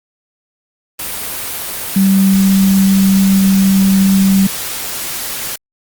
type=tone in noise; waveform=sine; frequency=193.4 Hz; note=G3; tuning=23 cents flat; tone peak=-7 dBFS; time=1.96-4.47 s; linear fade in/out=5 ms; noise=white; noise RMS=-22 dBFS; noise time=0.99-5.56 s; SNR=+12 dB; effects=Opus 32 kbps